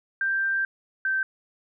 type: tone pair in turn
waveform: sine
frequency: 1576 / 1554.3 Hz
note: G6 / G6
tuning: +9 / -15 cents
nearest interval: unison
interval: 24 cents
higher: first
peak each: -22 dBFS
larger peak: neither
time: 0.21-0.65 / 1.05-1.23 s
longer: first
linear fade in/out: 2 ms
effects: none